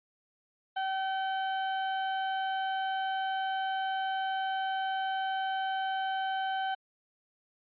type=tone; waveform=35% pulse; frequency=767 Hz; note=G5; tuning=38 cents flat; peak=-28 dBFS; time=0.76-6.75 s; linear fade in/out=10 ms; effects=resampled to 8000 Hz